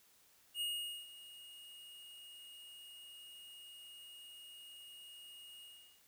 square tone with ADSR envelope, 2863 Hz, F7, 42 cents sharp, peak -36 dBFS, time 0.54-6.02 s, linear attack 71 ms, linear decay 450 ms, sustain -17 dB, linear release 390 ms, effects white hiss -68 dBFS RMS until 6.07 s

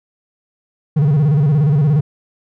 triangle tone with vibrato, 146.83 Hz, D3, in tune, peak -8 dBFS, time 0.96-2.01 s, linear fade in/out 10 ms, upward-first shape square, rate 17 Hz, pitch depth 110 cents each way, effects none

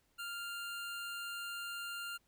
25% pulse tone, 1396.9 Hz, F6, in tune, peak -37 dBFS, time 0.18-2.18 s, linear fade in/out 20 ms, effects pink hiss -75 dBFS RMS until 2.27 s

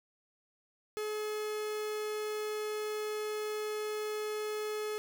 45% pulse tone, 425.7 Hz, G#4, 43 cents sharp, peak -34 dBFS, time 0.97-4.98 s, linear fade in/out 0 ms, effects none

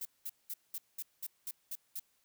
violet noise bursts, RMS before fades -40 dBFS, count 9, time 0.01-1.997 s, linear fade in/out 5 ms, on 43 ms, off 200 ms, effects white hiss -74 dBFS RMS until 2.24 s

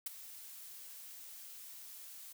blue noise with ADSR envelope, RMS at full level -36 dBFS, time 0.06-2.33 s, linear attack 7 ms, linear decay 15 ms, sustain -15 dB, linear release 10 ms, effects none

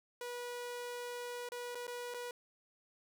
sawtooth tone with dropouts, 486.3 Hz, B4, 27 cents flat, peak -37 dBFS, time 0.21-2.31 s, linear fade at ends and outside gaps 2 ms, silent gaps 1.489-1.519 / 1.748-1.753 / 1.869-1.878 / 2.14-2.144 s, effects none

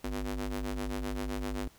sawtooth ring-modulated tone, 100.1 Hz, G2, 37 cents sharp, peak -26 dBFS, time 0.04-1.68 s, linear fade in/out 5 ms, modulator 154 Hz, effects pink hiss -60 dBFS RMS until 1.78 s

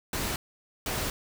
pink noise bursts at uneven times, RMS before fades -31 dBFS, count 2, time 0.13-0.36 / 0.86-1.1 s, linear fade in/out 2 ms, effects none

